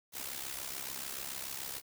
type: noise with amplitude modulation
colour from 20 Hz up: white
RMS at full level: -38 dBFS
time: 0.12-1.82 s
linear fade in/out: 50 ms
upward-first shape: sine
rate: 66.9 Hz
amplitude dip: 70%
effects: none